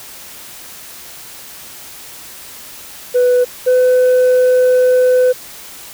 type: tone pair in turn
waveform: sine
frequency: 495.3 / 504.5 Hz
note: B4 / B4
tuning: +5 / +37 cents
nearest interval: unison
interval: 32 cents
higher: second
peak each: -6 / -5 dBFS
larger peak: second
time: 3.14-3.45 / 3.66-5.33 s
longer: second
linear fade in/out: 20 ms
effects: tanh soft clip ceiling -7 dBFS + white hiss -34 dBFS RMS until 5.93 s